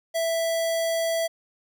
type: tone with notch filter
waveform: square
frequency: 660 Hz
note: E5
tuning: 2 cents sharp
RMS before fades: -25 dBFS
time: 0.14-1.28 s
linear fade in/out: 20 ms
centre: 1300 Hz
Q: 1.1
effects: none